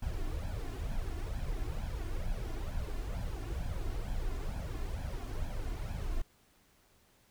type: noise with flanger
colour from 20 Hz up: brown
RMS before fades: -36 dBFS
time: 0.02-6.22 s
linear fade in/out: 5 ms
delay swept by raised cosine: 1.2 to 2.9 ms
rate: 2.2 Hz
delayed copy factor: +0.7
effects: pink hiss -67 dBFS RMS until 7.3 s